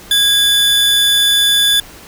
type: tone pair together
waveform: 45% pulse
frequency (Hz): 1643 / 3481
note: G#6 / A7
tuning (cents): -19 / -19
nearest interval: octave + minor second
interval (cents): 1300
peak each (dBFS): -19 / -10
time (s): 0.11-1.8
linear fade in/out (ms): 2
effects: pink hiss -37 dBFS RMS until 2.07 s